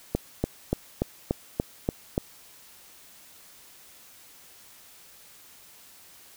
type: click train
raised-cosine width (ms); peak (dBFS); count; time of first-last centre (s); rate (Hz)
2; -10; 8; 0.15-2.179; 3.45
effects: white hiss -52 dBFS RMS until 6.36 s